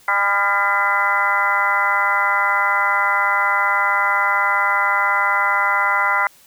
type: harmonic tone with a mistuned harmonic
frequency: 201.2 Hz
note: G3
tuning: 45 cents sharp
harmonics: 3 / 4 / 5 / 6 / 7 / 8 / 9 / 10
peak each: -31 / -24 / -21 / -25 / -20 / -30 / -31 / -20 dBFS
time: 0.08-6.27 s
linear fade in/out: 2 ms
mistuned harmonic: 7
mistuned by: -21 cents
effects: white hiss -50 dBFS RMS until 6.46 s